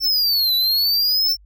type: linear two-way sweep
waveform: square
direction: down then up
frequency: 5410 to 3929 to 5410 Hz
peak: -16 dBFS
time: 0-1.37 s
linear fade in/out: 50 ms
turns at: 0.55 s
effects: added 50 Hz sine -46 dBFS peak until 1.45 s